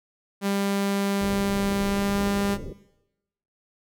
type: tone with pitch glide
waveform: sawtooth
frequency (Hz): 198.8 to 200.3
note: G3 to G3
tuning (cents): +25 to +38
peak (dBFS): -19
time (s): 0.41-2.58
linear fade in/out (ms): 50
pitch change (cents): +13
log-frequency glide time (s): 1.77-2.22
type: low-pass noise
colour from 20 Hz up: pink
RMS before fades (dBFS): -35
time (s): 1.2-2.73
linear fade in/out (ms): 5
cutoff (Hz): 580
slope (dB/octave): 96
effects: noise-tail reverb RT60 0.9 s tail -17 dB re dry